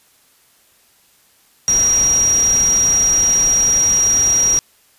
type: tone in noise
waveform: sine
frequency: 5710 Hz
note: F8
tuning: 37 cents sharp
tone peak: -11 dBFS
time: 1.68-4.59 s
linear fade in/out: 0 ms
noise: pink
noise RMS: -27 dBFS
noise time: 1.68-4.59 s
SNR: +13 dB
effects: white hiss -54 dBFS RMS until 4.98 s + resampled to 32000 Hz